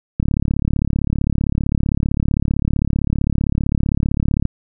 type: click train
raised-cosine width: 5 ms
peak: -5 dBFS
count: 152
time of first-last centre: 0.2-4.454 s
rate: 35.5 Hz
effects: none